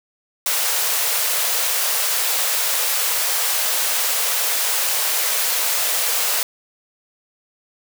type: high-pass noise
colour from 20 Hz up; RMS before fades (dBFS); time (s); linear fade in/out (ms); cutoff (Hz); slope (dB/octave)
white; -20; 0.46-6.43; 2; 440; 96
effects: none